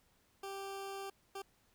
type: tone bursts at uneven times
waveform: 20% pulse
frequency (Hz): 392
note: G4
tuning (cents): 0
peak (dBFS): -37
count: 2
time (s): 0.43-1.1 / 1.35-1.42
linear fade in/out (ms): 5
effects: pink hiss -72 dBFS RMS until 1.74 s